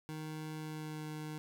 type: tone with pitch glide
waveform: 25% pulse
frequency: 155.56 to 153.77 Hz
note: D#3 to D#3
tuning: 0 to -20 cents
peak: -37 dBFS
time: 0.09-1.38 s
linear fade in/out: 0 ms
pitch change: -20 cents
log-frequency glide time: 0.55-1.07 s
effects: none